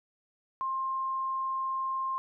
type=tone; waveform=sine; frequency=1059 Hz; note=C6; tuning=21 cents sharp; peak=-29 dBFS; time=0.61-2.18 s; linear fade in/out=0 ms; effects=none